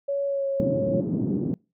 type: tone with pitch glide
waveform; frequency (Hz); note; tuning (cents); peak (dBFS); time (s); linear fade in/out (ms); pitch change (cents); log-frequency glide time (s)
sine; 560 to 548.5; C#5 to C#5; +18 to -18; -23; 0.08-1.01; 10; -36; 0.26-0.47
type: band-pass noise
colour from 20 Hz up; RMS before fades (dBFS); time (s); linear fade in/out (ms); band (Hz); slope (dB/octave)
white; -26; 0.6-1.54; 0; 130 to 300; 24
effects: noise-tail reverb RT60 0.3 s tail -26 dB re dry